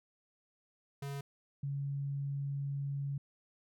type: tone pair in turn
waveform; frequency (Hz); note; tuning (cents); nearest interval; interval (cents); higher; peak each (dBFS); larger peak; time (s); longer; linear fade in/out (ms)
square / sine; 140.1 / 140.1; C#3 / C#3; +19 / +19; unison; 0; neither; -39 / -34; second; 1.02-1.21 / 1.63-3.18; second; 5
effects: none